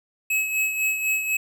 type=tone with tremolo; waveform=square; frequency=2572 Hz; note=E7; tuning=43 cents flat; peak=-20 dBFS; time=0.3-1.37 s; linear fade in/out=5 ms; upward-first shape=sine; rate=4 Hz; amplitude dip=55%; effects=none